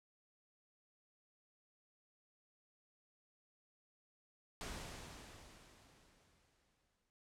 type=noise with exponential decay; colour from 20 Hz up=pink; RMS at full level=-45 dBFS; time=4.61-7.1 s; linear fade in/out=0 ms; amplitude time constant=540 ms; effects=noise-tail reverb RT60 0.3 s tail -26 dB re dry + low-pass 9000 Hz 12 dB/octave